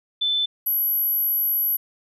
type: tone pair in turn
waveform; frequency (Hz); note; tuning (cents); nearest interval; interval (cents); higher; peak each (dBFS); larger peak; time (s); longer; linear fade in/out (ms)
sine; 3520 / 11748; A7 / F#9; 0 / -13; octave + major sixth; 2087; second; -19; neither; 0.21-0.46 / 0.66-1.77; second; 10
effects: none